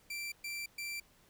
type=tone bursts; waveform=sawtooth; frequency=2349 Hz; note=D7; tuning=in tune; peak=-35 dBFS; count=3; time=0.1-1 s; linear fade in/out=5 ms; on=220 ms; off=120 ms; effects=pink hiss -66 dBFS RMS until 1.29 s